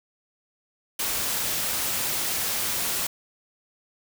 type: noise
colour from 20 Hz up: white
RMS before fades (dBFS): -27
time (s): 0.99-3.07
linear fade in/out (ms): 5
effects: none